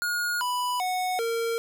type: tone with pitch steps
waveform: square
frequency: 1436 / 989 / 736 / 460.3 Hz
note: F6 / B5 / F#5 / A#4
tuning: +48 / +2 / -9 / -22 cents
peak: -26 dBFS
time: 0.02-1.58 s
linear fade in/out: 0 ms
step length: 390 ms
effects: none